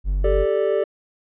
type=tone; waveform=triangle; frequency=47.84 Hz; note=G1; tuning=41 cents flat; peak=-16 dBFS; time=0.04-0.46 s; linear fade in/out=50 ms
type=chord; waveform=triangle; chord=G suspended second; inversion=none; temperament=equal; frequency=392 / 440 / 587.3 Hz; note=G4 / A4 / D5; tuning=0 / 0 / 0 cents; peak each=-20 dBFS; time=0.24-0.84 s; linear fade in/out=5 ms
effects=resampled to 8000 Hz